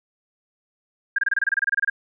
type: tone bursts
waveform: sine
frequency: 1611 Hz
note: G6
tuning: 47 cents sharp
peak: -17 dBFS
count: 15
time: 1.16-1.899 s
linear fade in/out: 5 ms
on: 25 ms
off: 26 ms
effects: none